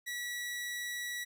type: tone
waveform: sawtooth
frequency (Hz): 1939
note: B6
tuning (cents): -32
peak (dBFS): -33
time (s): 0.06-1.25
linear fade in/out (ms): 20
effects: none